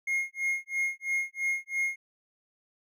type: tone with tremolo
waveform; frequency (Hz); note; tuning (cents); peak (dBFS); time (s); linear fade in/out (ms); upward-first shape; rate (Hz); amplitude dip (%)
triangle; 2145; C7; +42; -23; 0.07-1.96; 5; sine; 3; 100
effects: none